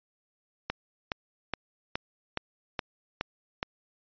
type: click train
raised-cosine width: 0.3 ms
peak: -13 dBFS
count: 8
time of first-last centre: 0.7-3.629 s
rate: 2.39 Hz
effects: resampled to 11025 Hz